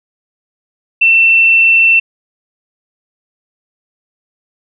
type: tone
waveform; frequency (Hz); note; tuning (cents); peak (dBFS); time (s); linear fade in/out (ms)
sine; 2687; E7; +33; -5; 1.01-2; 10
effects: none